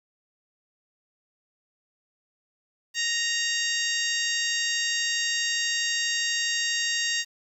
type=harmonic tone; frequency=932.3 Hz; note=A#5; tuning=in tune; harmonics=2 / 3 / 4 / 5 / 6 / 7 / 8; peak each=-29 / -31 / -32 / -33 / -34 / -34 / -35 dBFS; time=2.94-7.25 s; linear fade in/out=50 ms; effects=9-bit